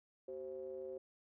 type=ring-modulated tone; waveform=triangle; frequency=73.42 Hz; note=D2; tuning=in tune; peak=-38 dBFS; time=0.28-0.98 s; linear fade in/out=5 ms; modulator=454 Hz; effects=none